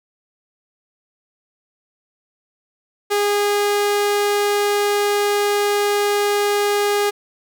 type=tone; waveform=sawtooth; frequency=410 Hz; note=G#4; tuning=22 cents flat; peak=-12 dBFS; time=3.1-7.11 s; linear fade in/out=20 ms; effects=none